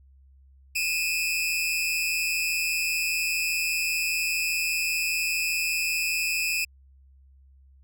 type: tone pair together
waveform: sawtooth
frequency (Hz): 2462 / 2627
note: D#7 / E7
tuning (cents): -19 / -7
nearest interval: minor second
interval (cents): 112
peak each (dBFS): -24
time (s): 0.75-6.65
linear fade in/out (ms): 10
effects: added 67 Hz sine -52 dBFS peak until 7.83 s